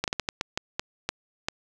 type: slowing click train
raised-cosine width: 0.2 ms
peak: -9 dBFS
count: 10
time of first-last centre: 0.04-1.485 s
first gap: 38 ms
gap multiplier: 1.34
effects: none